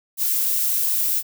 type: noise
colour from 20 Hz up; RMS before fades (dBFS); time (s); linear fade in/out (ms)
violet; -21; 0.17-1.23; 50
effects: none